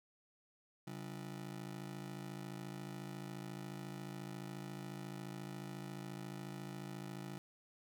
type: ring-modulated tone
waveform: 30% pulse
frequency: 161.5 Hz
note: E3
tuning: 35 cents flat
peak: -39 dBFS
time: 0.87-7.38 s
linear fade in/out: 0 ms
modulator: 27.1 Hz
effects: none